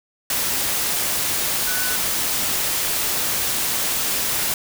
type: tone in noise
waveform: sine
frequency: 1489 Hz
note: F#6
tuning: 11 cents sharp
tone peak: -27 dBFS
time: 1.67-1.96 s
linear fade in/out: 2 ms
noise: white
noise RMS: -22 dBFS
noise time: 0.3-4.54 s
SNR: -8 dB
effects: none